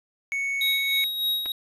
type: tone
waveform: triangle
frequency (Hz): 2217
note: C#7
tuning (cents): 0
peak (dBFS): -23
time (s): 0.32-1.04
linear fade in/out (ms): 0
type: tone with tremolo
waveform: square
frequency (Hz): 3800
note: A#7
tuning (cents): +33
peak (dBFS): -22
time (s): 0.61-1.52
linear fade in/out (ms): 2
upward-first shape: sine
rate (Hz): 3.3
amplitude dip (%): 55
type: clicks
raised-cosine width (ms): 0.3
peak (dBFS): -23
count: 2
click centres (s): 1.458 / 1.461
effects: resampled to 32000 Hz